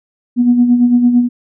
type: tone with tremolo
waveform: sine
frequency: 243.1 Hz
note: B3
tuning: 27 cents flat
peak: -4 dBFS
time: 0.36-1.29 s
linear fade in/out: 50 ms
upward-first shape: sine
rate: 8.9 Hz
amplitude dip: 55%
effects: tanh soft clip ceiling 0 dBFS